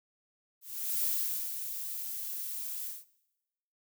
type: noise with ADSR envelope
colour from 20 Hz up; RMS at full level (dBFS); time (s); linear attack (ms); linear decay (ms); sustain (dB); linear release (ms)
violet; -30; 0.61-3.05; 420; 490; -8; 190
effects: noise-tail reverb RT60 1.0 s tail -21 dB re dry